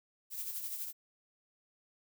violet noise with tremolo, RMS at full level -38 dBFS, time 0.3-0.93 s, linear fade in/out 50 ms, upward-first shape sine, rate 12 Hz, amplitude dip 50%, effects none

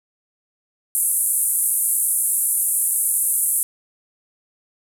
white band-pass noise, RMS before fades -20 dBFS, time 0.95-3.63 s, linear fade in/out 0 ms, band 8800 to 12000 Hz, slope 48 dB/octave, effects none

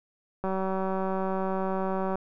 click train, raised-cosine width 1 ms, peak -17 dBFS, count 327, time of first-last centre 0.44-2.156 s, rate 190 Hz, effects none

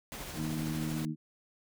pink noise with tremolo, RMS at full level -41 dBFS, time 0.12-1.05 s, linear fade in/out 0 ms, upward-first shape triangle, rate 13 Hz, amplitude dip 30%
harmonic tone, 77.78 Hz, D#2, in tune, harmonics 2 / 3 / 4, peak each -35 / -37 / -38 dBFS, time 0.35-1.16 s, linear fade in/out 50 ms
effects none

